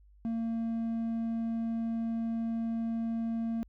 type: tone with hard clipping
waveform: sine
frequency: 228.2 Hz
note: A#3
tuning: 37 cents flat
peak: -31 dBFS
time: 0.25-3.63 s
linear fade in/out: 0 ms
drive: 3 dB
effects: added 50 Hz sine -56 dBFS peak until 3.68 s